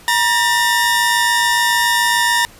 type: tone pair together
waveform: sawtooth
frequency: 953 / 1799 Hz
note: A#5 / A6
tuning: +38 / +38 cents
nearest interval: major seventh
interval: 1100 cents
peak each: -12 dBFS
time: 0.08-2.45 s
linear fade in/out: 0 ms
effects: pink hiss -43 dBFS RMS until 2.59 s + resampled to 32000 Hz